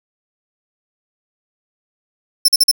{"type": "tone bursts", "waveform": "sawtooth", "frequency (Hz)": 5330, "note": "E8", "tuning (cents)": 18, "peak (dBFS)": -5, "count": 4, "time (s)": [2.45, 2.714], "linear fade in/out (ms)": 5, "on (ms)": 33, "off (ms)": 44, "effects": []}